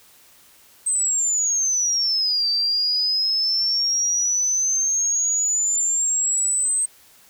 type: exponential two-way sweep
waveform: sine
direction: down then up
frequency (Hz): 8320 to 4636 to 8310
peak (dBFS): -18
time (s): 0.86-6.86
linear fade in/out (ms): 10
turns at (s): 2.49
effects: white hiss -52 dBFS RMS until 7.29 s